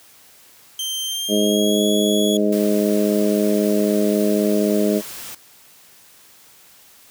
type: tone with pitch glide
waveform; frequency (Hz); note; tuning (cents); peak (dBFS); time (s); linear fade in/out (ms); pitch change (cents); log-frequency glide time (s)
sawtooth; 3136 to 3361; G7 to G#7; 0 to +20; -20; 0.79-2.37; 2; +120; 1.05-1.83
type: harmonic tone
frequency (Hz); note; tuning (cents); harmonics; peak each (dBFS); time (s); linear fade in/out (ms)
103.83; G#2; 0; 2 / 3 / 4 / 5 / 6; -19 / -22 / -21 / -27 / -23; 1.28-5.02; 50
type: noise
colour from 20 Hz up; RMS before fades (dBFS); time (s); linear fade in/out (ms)
white; -34; 2.52-5.35; 5
effects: white hiss -49 dBFS RMS until 7.1 s + high-pass 60 Hz 12 dB/octave